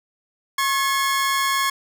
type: tone pair together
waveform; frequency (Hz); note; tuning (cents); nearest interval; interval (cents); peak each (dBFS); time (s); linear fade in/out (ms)
sawtooth; 1086.4 / 1701; C#6 / G#6; -35 / +41; minor sixth; 776; -16 / -22; 0.58-1.7; 5
effects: none